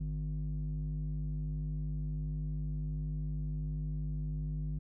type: tone with low-pass filter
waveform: square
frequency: 50.7 Hz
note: G#1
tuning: 41 cents flat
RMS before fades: -36 dBFS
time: 0-4.79 s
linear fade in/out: 10 ms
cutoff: 180 Hz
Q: 5.7
effects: none